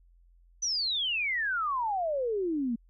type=exponential sweep; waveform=sine; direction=down; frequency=6100 to 222.8 Hz; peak=-27 dBFS; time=0.62-2.76 s; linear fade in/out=10 ms; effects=added 43 Hz sine -57 dBFS peak until 2.89 s